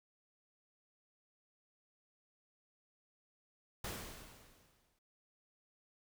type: noise with exponential decay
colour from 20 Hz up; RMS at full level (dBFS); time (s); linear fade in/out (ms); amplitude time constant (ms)
pink; -41; 3.84-4.99; 5; 250
effects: none